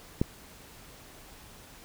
click, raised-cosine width 3 ms, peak -11 dBFS, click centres 0.215 s, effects pink hiss -51 dBFS RMS until 1.84 s

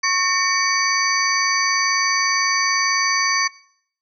sine tone cluster, 1097 / 1823 / 2258 / 4619 / 5980 Hz, C#6 / A#6 / C#7 / D8 / F#8, -18 / -39 / +31 / -30 / +17 cents, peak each -23 dBFS, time 0.03-3.48 s, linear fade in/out 10 ms, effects noise-tail reverb RT60 0.6 s tail -20 dB re dry

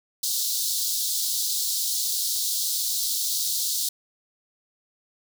pink high-pass noise, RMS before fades -26 dBFS, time 0.23-3.89 s, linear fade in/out 5 ms, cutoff 3800 Hz, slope 48 dB/octave, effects none

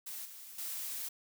blue noise with level steps, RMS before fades -43 / -50 / -40 dBFS, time 0.06-1.09 s, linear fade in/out 10 ms, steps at 0.25 / 0.58 s, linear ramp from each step 5 ms, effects none

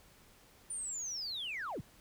sine linear sweep, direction down, 9300 to 56.5 Hz, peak -36 dBFS, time 0.7-1.81 s, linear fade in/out 5 ms, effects tanh soft clip ceiling -34 dBFS + pink hiss -62 dBFS RMS until 2 s

